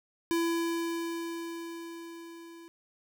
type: tone with level ramp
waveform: square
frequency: 335.2 Hz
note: E4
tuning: 29 cents sharp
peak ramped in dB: -26 to -48 dBFS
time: 0.31-2.68 s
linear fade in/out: 0 ms
effects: none